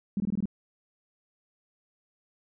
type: tone bursts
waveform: sine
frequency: 200 Hz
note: G3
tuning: 35 cents sharp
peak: -25 dBFS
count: 6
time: 0.17-0.456 s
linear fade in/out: 2 ms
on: 31 ms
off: 20 ms
effects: none